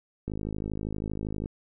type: click train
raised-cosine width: 3 ms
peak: -20 dBFS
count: 63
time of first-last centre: 0.28-1.459 s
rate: 52.6 Hz
effects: none